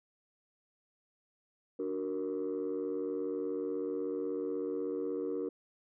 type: chord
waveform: sine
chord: D augmented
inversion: none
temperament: equal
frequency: 293.7 / 370 / 466.2 Hz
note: D4 / F#4 / A#4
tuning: 0 / 0 / 0 cents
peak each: -37 / -36 / -35 dBFS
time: 1.79-5.49 s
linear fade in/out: 5 ms
effects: tanh soft clip ceiling -28 dBFS